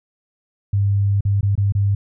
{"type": "tone with dropouts", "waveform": "sine", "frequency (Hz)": 100, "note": "G2", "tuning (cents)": 35, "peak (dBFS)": -14, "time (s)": [0.73, 1.95], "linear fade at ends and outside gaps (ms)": 5, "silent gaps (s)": [[1.208, 1.251], [1.41, 1.429], [1.554, 1.577], [1.723, 1.75]], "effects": []}